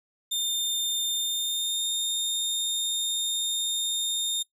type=tone with pitch glide; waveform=sawtooth; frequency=3616 to 3656 Hz; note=A7 to A#7; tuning=+47 to -34 cents; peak=-23 dBFS; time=0.31-4.43 s; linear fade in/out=10 ms; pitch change=+19 cents; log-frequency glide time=1.17-1.84 s; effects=noise-tail reverb RT60 0.1 s tail -17 dB re dry